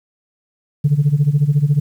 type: tone with tremolo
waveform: sine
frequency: 145.4 Hz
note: D3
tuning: 17 cents flat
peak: -7 dBFS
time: 0.84-1.8 s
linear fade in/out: 10 ms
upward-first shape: sine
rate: 14 Hz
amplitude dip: 85%
effects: tanh soft clip ceiling -6 dBFS + 8-bit